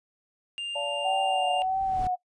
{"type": "tone", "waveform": "triangle", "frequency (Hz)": 2800, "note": "F7", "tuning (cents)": 4, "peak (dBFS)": -29, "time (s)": [0.58, 1.62], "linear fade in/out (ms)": 0}
{"type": "chord", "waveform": "sine", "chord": "D minor", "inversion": "none", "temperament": "equal with one note detuned", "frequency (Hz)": [576.2, 698.5, 880], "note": ["D5", "F5", "A5"], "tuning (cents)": [-33, 0, 0], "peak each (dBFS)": [-31, -37, -36], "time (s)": [0.75, 1.63], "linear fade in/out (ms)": 10}
{"type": "tone with vibrato", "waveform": "sine", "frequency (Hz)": 751, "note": "F#5", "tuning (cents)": 26, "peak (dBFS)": -24, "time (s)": [1.04, 2.16], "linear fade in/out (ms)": 20, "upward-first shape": "triangle", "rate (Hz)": 1.6, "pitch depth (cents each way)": 55}
{"type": "noise with exponential growth", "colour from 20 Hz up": "brown", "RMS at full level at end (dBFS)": -32, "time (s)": [1.47, 2.07], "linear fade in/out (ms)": 2, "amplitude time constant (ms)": 130}
{"effects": ["noise-tail reverb RT60 0.1 s tail -20 dB re dry", "resampled to 24000 Hz"]}